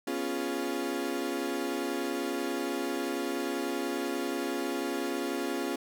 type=chord; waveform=35% pulse; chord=C# dominant seventh; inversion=third; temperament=equal; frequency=246.9 / 277.2 / 349.2 / 415.3 Hz; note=B3 / C#4 / E#4 / G#4; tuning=0 / 0 / 0 / 0 cents; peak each=-37 / -33 / -33 / -36 dBFS; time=0.07-5.76 s; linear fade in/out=5 ms; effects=none